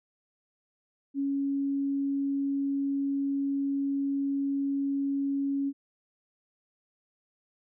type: tone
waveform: sine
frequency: 277.7 Hz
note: C#4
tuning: 3 cents sharp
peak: -26 dBFS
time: 1.14-5.73 s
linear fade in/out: 50 ms
effects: none